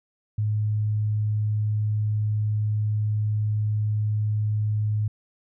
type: tone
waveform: sine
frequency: 106.3 Hz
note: G#2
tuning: 41 cents sharp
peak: -21 dBFS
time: 0.38-5.08 s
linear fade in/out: 5 ms
effects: none